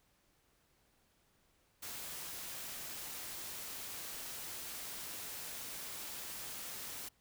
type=noise; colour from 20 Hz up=white; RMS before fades=-45 dBFS; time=1.82-7.09 s; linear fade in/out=10 ms; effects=pink hiss -73 dBFS RMS until 7.2 s